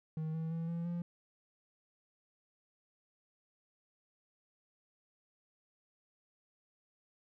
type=tone with pitch steps; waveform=triangle; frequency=157.8 / 161.4 / 165.07 / 168.83 / 172.68 Hz; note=D#3 / E3 / E3 / E3 / F3; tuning=+25 / -36 / +3 / +42 / -19 cents; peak=-33 dBFS; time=0.17-1.02 s; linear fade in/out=2 ms; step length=170 ms; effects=none